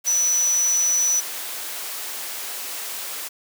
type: tone in noise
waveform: sine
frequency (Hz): 5940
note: F#8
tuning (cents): +6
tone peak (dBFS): -17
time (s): 0.06-1.21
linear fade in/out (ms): 20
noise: white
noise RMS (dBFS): -31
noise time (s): 0.04-3.29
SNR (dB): +11
effects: high-pass 400 Hz 12 dB/octave